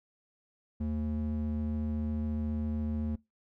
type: ring-modulated tone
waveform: triangle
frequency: 151.1 Hz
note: D3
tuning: 50 cents sharp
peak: -25 dBFS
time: 0.8-3.16 s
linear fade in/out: 10 ms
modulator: 72 Hz
effects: noise-tail reverb RT60 0.2 s tail -22 dB re dry